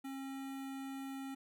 square tone with notch filter, 270.2 Hz, C#4, 44 cents flat, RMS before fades -44 dBFS, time 0.04-1.35 s, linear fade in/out 10 ms, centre 5100 Hz, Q 1.9, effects none

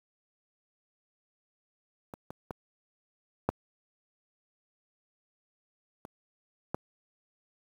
clicks, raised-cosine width 1 ms, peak -27 / -26 / -22 / -11 / -29 / -16 dBFS, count 6, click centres 2.138 / 2.305 / 2.508 / 3.49 / 6.051 / 6.745 s, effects high-pass 60 Hz 12 dB/octave + 8-bit

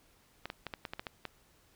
clicks, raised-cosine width 0.3 ms, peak -22 dBFS, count 9, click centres 0.456 / 0.501 / 0.667 / 0.738 / 0.852 / 0.935 / 0.995 / 1.068 / 1.253 s, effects pink hiss -66 dBFS RMS until 1.75 s

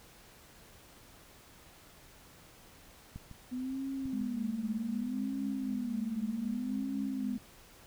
clicks, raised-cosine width 5 ms, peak -30 / -35 / -32 / -39 dBFS, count 4, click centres 3.16 / 3.313 / 4.057 / 4.213 s
sine tone with vibrato, 246.9 Hz, B3, in tune, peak -34 dBFS, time 3.51-7.38 s, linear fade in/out 20 ms, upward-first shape sine, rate 0.65 Hz, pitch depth 160 cents each way
sine tone with tremolo, 207.7 Hz, G#3, in tune, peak -34 dBFS, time 4.13-7.38 s, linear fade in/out 0 ms, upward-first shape sine, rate 3.9 Hz, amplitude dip 50%
effects pink hiss -57 dBFS RMS until 7.86 s

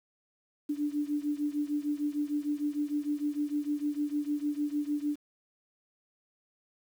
sine beating tone pair, 291.7 / 298.3 Hz, D4 / D4, -12 / +27 cents, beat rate 6.6 Hz, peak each -31 / -33 dBFS, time 0.69-5.16 s, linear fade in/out 10 ms, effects 9-bit

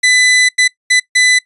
sawtooth tone bursts at uneven times, 2000 Hz, B6, 21 cents sharp, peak -4 dBFS, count 4, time 0.03-0.49 / 0.58-0.68 / 0.9-1 / 1.15-1.39 s, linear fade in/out 10 ms, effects noise-tail reverb RT60 0.1 s tail -19 dB re dry + resampled to 24000 Hz

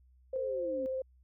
sine tone with vibrato, 523.3 Hz, C5, in tune, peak -32 dBFS, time 0.33-1.02 s, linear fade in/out 5 ms, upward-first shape square, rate 17 Hz, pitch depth 10 cents each way
sine exponential sweep, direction down, 491.9 to 261.6 Hz, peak -39 dBFS, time 0.36-0.86 s, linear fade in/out 0 ms
effects added 63 Hz sine -60 dBFS peak until 1.23 s

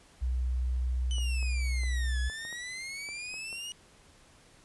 sine tone, 62.6 Hz, B1, 24 cents sharp, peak -27 dBFS, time 0.21-2.3 s, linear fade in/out 20 ms
sawtooth exponential two-way sweep, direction down then up, 3039 to 1680 to 2910 Hz, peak -34 dBFS, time 1.11-3.72 s, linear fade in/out 0 ms, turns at 2.2 s
clicks, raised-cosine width 1 ms, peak -35 dBFS, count 9, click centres 1.183 / 1.428 / 1.835 / 2.299 / 2.451 / 2.527 / 3.089 / 3.341 / 3.528 s
effects pink hiss -59 dBFS RMS until 4.64 s + resampled to 24000 Hz

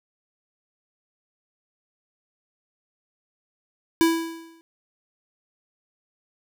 square tone with exponential decay, 329.6 Hz, E4, in tune, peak -14 dBFS, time 4.01-4.61 s, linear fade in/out 0 ms, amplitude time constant 130 ms, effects none

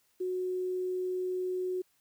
sine tone with quantisation, 367.2 Hz, F#4, 13 cents flat, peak -30 dBFS, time 0.2-1.82 s, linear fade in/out 10 ms, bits 10, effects white hiss -71 dBFS RMS until 2 s

